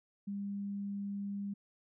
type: tone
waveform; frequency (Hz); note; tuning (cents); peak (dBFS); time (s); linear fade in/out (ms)
sine; 200.6; G3; +40; -36; 0.27-1.54; 10
effects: none